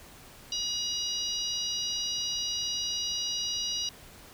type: harmonic tone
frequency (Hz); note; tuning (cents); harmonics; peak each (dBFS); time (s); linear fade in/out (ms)
960; B5; -49; 3 / 4 / 5 / 6; -35 / -35 / -35 / -35; 0.52-3.89; 2
effects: pink hiss -51 dBFS RMS until 4.33 s